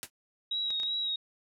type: noise with exponential decay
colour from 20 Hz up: white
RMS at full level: -33 dBFS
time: 0.03-0.1 s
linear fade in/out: 0 ms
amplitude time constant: 15 ms
type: tone with vibrato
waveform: sine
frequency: 3818 Hz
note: A#7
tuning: 41 cents sharp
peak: -29 dBFS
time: 0.51-1.16 s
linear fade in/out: 5 ms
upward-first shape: sine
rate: 2.7 Hz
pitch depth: 30 cents each way
type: clicks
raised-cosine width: 0.2 ms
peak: -27 dBFS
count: 3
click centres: 0.705 / 0.8 / 0.833 s
effects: low-pass 12000 Hz 12 dB/octave